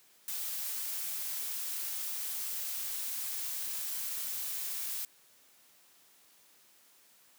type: noise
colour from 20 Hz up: blue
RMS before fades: -37 dBFS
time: 0.28-5.05 s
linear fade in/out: 2 ms
effects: white hiss -63 dBFS RMS until 7.38 s + high-pass 150 Hz 12 dB/octave